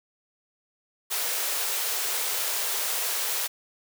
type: high-pass noise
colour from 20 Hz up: white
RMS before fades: -28 dBFS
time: 1.1-3.48 s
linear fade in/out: 20 ms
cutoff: 390 Hz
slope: 48 dB/octave
effects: none